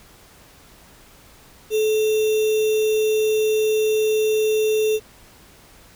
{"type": "tone with sample-and-hold", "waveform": "sine", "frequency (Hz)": 432.6, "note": "A4", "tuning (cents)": -29, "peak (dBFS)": -16, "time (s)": [1.7, 5], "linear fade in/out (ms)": 50, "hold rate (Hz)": 3150, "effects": ["pink hiss -49 dBFS RMS until 5.95 s"]}